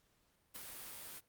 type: noise with ADSR envelope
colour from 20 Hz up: white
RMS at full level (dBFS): -44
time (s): 0.54-1.21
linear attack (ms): 22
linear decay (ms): 4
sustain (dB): -5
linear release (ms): 34
effects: pink hiss -75 dBFS RMS until 1.28 s + Opus 48 kbps